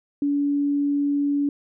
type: tone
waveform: sine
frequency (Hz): 285.8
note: D4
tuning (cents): -47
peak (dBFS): -19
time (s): 0.22-1.49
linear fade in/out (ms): 2
effects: none